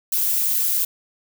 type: noise with amplitude modulation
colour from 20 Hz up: violet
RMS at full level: -18 dBFS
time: 0.12-0.85 s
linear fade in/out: 5 ms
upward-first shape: sine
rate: 179 Hz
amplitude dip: 55%
effects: none